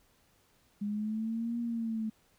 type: linear two-way sweep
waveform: sine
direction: up then down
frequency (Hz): 203.6 to 237.1 to 217.1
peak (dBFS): -31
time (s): 0.81-2.1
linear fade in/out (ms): 10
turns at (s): 1.59
effects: pink hiss -68 dBFS RMS until 2.38 s